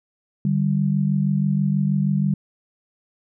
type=tone pair together; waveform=sine; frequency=148.7 / 194.95 Hz; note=D3 / G3; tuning=+22 / -9 cents; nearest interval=perfect fourth; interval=469 cents; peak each=-20 dBFS; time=0.45-2.34 s; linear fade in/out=2 ms; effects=none